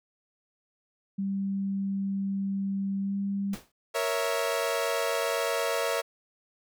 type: tone with pitch glide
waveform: sine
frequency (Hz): 196 to 198.39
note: G3 to G3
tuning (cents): 0 to +21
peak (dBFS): -27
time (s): 1.18-3.55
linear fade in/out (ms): 10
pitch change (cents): +21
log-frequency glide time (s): 3-3.16
type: noise with exponential decay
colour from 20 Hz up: pink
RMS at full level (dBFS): -37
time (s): 3.53-3.72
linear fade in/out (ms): 5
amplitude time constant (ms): 41
type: chord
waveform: sawtooth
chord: A# diminished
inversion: none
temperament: equal with one note detuned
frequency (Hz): 466.2 / 554.4 / 655.8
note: A#4 / C#5 / E5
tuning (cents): 0 / 0 / -9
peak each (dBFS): -27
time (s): 3.94-6.02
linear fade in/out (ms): 20
effects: none